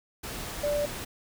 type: tone in noise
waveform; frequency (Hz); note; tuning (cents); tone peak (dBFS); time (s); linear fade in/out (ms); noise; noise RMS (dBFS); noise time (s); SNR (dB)
sine; 585; D5; -7; -25; 0.63-0.86; 10; pink; -37; 0.23-1.05; +9
effects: none